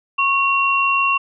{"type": "tone pair together", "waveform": "sine", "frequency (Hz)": [1100, 2743], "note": ["C#6", "F7"], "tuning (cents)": [-14, -32], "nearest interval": "octave + major third", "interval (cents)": 1582, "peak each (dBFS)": -17, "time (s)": [0.18, 1.18], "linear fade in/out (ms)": 10, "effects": []}